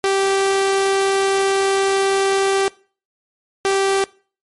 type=tone pair in turn; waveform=sawtooth; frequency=390.1 / 390.1 Hz; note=G4 / G4; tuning=-8 / -8 cents; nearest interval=unison; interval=0 cents; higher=neither; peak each=-11 dBFS; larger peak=neither; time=0.04-2.68 / 3.65-4.04 s; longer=first; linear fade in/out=0 ms; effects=noise-tail reverb RT60 0.4 s tail -22 dB re dry + MP3 48 kbps